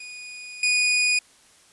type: tone with level steps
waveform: sawtooth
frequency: 2467 Hz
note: D#7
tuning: 15 cents flat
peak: -33 / -15 dBFS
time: 0-1.19 s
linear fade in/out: 5 ms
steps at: 0.63 s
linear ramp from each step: 2 ms
effects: white hiss -55 dBFS RMS until 1.72 s + resampled to 24000 Hz